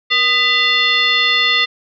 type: tone with frequency modulation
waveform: sine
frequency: 2767 Hz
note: F7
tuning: 17 cents flat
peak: -11 dBFS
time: 0.1-1.66 s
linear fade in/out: 20 ms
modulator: 763 Hz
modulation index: 1.7
effects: none